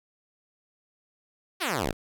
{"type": "exponential sweep", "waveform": "5% pulse", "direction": "down", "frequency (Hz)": [409.8, 44.03], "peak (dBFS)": -15, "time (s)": [1.6, 1.93], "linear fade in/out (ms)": 20, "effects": []}